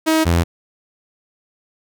sawtooth tone pair in turn, 318 / 84.91 Hz, D#4 / F2, +38 / -48 cents, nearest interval octave + major seventh, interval 2286 cents, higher first, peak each -9 dBFS, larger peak neither, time 0.06-0.25 / 0.25-0.44 s, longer neither, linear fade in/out 20 ms, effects none

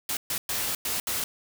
white noise bursts at uneven times, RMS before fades -29 dBFS, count 5, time 0.09-0.17 / 0.3-0.38 / 0.49-0.75 / 0.85-1 / 1.07-1.24 s, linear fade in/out 2 ms, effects none

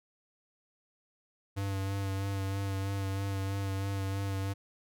square tone with vibrato, 97.8 Hz, G2, 4 cents flat, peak -32 dBFS, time 1.56-4.54 s, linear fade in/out 20 ms, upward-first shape sine, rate 3.1 Hz, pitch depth 22 cents each way, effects none

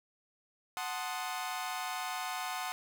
sawtooth chord, F# diminished seventh, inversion none, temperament equal, 740 / 880 / 1046.5 / 1244.5 Hz, F#5 / A5 / C6 / Eb6, 0 / 0 / 0 / 0 cents, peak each -35 / -39 / -38 / -39 dBFS, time 0.77-2.72 s, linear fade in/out 0 ms, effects none

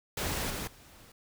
pink noise with level steps, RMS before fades -33 / -37 / -55 dBFS, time 0.17-1.12 s, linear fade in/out 5 ms, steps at 0.5 / 0.67 s, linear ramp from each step 5 ms, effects none

